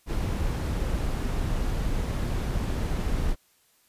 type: noise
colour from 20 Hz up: brown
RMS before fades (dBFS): -27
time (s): 0.06-3.36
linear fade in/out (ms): 50
effects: white hiss -64 dBFS RMS until 3.88 s + resampled to 32000 Hz